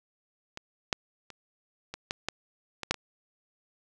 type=clicks; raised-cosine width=0.2 ms; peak=-21 / -8 / -27 / -20 / -13 / -12 / -17 / -7 / -22 dBFS; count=9; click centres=0.574 / 0.928 / 1.303 / 1.94 / 2.109 / 2.286 / 2.833 / 2.91 / 2.943 s; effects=none